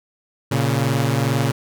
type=tone pair together; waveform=sawtooth; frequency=116.54 / 138.84 Hz; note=A#2 / C#3; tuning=0 / +3 cents; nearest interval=minor third; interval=303 cents; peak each=-16 dBFS; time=0.51-1.52 s; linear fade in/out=10 ms; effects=none